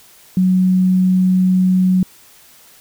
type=tone; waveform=sine; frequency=185 Hz; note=F#3; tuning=in tune; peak=-10 dBFS; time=0.37-2.03 s; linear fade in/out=2 ms; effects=white hiss -46 dBFS RMS until 2.8 s